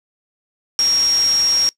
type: tone in noise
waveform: sine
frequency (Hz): 5588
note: F8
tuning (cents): 0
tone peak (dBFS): -13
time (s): 0.79-1.69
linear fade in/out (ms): 0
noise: white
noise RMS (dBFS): -26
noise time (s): 0.79-1.69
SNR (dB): +10
effects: noise-tail reverb RT60 0.1 s tail -22 dB re dry + low-pass 9000 Hz 12 dB/octave